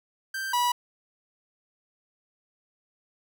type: tone pair in turn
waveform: 45% pulse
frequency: 1568 / 975 Hz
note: G6 / B5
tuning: 0 / -23 cents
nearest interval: minor sixth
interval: 823 cents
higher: first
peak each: -30 / -22 dBFS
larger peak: second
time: 0.34-0.53 / 0.53-0.72 s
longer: neither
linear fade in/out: 5 ms
effects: none